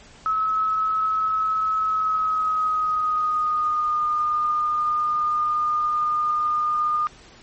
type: tone with pitch glide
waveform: sine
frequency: 1290 to 1217.6 Hz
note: E6 to D#6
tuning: -38 to -38 cents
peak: -19 dBFS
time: 0.26-7.07 s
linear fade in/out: 0 ms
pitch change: -100 cents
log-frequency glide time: 1.81-4.06 s
effects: pink hiss -48 dBFS RMS until 7.42 s + MP3 32 kbps